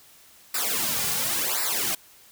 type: noise with flanger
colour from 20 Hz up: white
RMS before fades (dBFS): -26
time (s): 0.54-1.95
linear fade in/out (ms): 5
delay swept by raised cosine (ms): 0.31 to 3.21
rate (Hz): 0.93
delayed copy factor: -0.95
effects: white hiss -53 dBFS RMS until 2.31 s